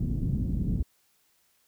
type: low-pass noise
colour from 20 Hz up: white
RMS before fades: -28 dBFS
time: 0-0.83 s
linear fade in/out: 5 ms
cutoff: 210 Hz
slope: 24 dB/octave
effects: white hiss -68 dBFS RMS until 1.67 s